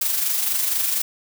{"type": "noise with amplitude modulation", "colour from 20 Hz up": "blue", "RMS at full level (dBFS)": -20, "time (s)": [0.01, 1.02], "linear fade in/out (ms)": 5, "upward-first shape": "sine", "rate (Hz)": 24.2, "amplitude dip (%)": 45, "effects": []}